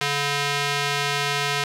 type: tone with band-pass filter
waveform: square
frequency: 143.2 Hz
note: D3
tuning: 43 cents flat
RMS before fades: -24 dBFS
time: 0.01-1.64 s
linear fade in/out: 2 ms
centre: 3000 Hz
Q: 0.71
effects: none